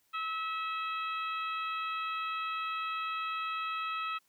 harmonic tone, 648 Hz, E5, 30 cents flat, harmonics 2 / 3 / 4 / 5 / 6, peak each -34 / -47 / -40 / -46 / -49 dBFS, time 0.13-4.19 s, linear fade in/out 20 ms, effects white hiss -72 dBFS RMS until 4.28 s

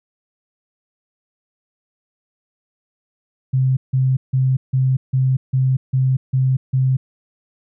sine tone bursts, 130.81 Hz, C3, in tune, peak -13 dBFS, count 9, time 3.53-6.97 s, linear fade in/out 10 ms, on 240 ms, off 160 ms, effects none

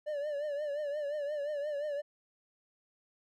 triangle tone with vibrato, 586 Hz, D5, 4 cents flat, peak -31 dBFS, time 0.06-2.02 s, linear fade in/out 20 ms, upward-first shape triangle, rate 5.7 Hz, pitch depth 86 cents each way, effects none

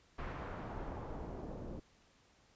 pink noise with low-pass filter sweep, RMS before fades -44 dBFS, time 0.18-1.8 s, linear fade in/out 10 ms, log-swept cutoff 1700 to 460 Hz, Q 1.1, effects pink hiss -68 dBFS RMS until 2.55 s + resampled to 16000 Hz

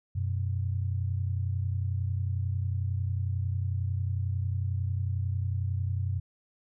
sine tone pair together, 92.82 / 123.9 Hz, F#2 / B2, +6 / +6 cents, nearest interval perfect fourth, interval 500 cents, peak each -28 / -33 dBFS, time 0.15-6.2 s, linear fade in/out 10 ms, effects none

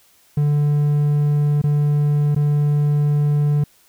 triangle tone with dropouts, 146.83 Hz, D3, in tune, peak -12 dBFS, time 0.37-3.64 s, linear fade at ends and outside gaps 5 ms, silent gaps 1.617-1.638 / 2.349-2.361 s, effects white hiss -55 dBFS RMS until 3.88 s

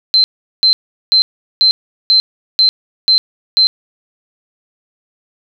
sine tone bursts, 4100 Hz, C8, 36 cents flat, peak -6 dBFS, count 8, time 0.14-3.67 s, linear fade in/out 0 ms, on 100 ms, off 390 ms, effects none

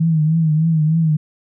sine tone with vibrato, 158.8 Hz, D#3, 36 cents sharp, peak -12 dBFS, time 0-1.17 s, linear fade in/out 10 ms, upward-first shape triangle, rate 3.3 Hz, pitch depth 84 cents each way, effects none

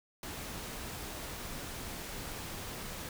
pink noise, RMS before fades -42 dBFS, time 0.23-3.09 s, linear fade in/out 2 ms, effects none

